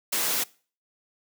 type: noise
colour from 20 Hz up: white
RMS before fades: -26 dBFS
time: 0.12-0.44 s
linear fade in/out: 10 ms
effects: noise-tail reverb RT60 0.4 s tail -22 dB re dry + high-pass 200 Hz 12 dB/octave